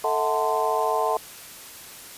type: harmonic tone with a mistuned harmonic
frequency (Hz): 147.8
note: D3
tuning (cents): +11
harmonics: 3 / 4 / 5 / 6 / 7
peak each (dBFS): -27 / -27 / -27 / -27 / -27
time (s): 0.04-1.17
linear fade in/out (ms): 2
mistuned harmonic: 4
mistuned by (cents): +150
effects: white hiss -42 dBFS RMS until 2.17 s + resampled to 32000 Hz